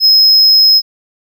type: tone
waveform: triangle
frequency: 5130 Hz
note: E8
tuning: 48 cents flat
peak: -3 dBFS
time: 0-0.82 s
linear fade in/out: 50 ms
effects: none